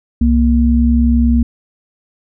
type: tone pair together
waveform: sine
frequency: 66 / 235.2 Hz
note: C2 / A#3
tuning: +16 / +16 cents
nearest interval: octave + minor seventh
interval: 2200 cents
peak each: -11 dBFS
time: 0.21-1.43 s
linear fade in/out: 5 ms
effects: none